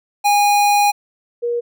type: tone pair in turn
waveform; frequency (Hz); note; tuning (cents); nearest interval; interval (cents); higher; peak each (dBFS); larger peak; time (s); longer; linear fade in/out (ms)
square / sine; 820 / 475.8; G#5 / A#4; -22 / +35; major sixth; 943; first; -12 / -17; first; 0.24-0.92 / 1.42-1.61; first; 20
effects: none